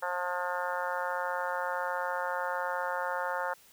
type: harmonic tone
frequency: 178.6 Hz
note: F3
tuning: 39 cents sharp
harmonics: 3 / 4 / 5 / 6 / 7 / 8 / 9 / 10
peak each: -36 / -41 / -35 / -40 / -41 / -37 / -43 / -44 dBFS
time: 0.02-3.54 s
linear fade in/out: 10 ms
effects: white hiss -59 dBFS RMS until 3.72 s